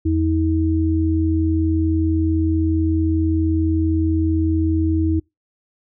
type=tone pair together; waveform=sine; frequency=84.26 / 319.7 Hz; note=E2 / D#4; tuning=+38 / +47 cents; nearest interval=octave + major seventh; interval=2309 cents; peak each=-18 dBFS; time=0.05-5.2 s; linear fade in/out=10 ms; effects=noise-tail reverb RT60 0.2 s tail -26 dB re dry